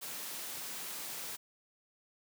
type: noise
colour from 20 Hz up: white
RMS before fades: -42 dBFS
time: 0.01-1.37 s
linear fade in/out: 20 ms
effects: high-pass 150 Hz 12 dB/octave